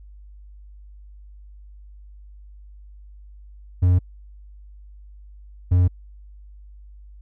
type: tone pair in turn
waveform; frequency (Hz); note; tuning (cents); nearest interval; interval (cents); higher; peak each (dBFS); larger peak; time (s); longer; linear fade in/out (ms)
triangle; 90 / 89.55; F#2 / F2; -47 / +44; unison; 9; first; -11; neither; 3.82-3.99 / 5.71-5.88; neither; 10
effects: added 50 Hz sine -41 dBFS peak until 7.21 s